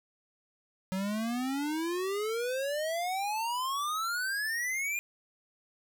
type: exponential sweep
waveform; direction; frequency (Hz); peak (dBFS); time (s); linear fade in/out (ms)
square; up; 185 to 2437; -31; 0.92-4.99; 0
effects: none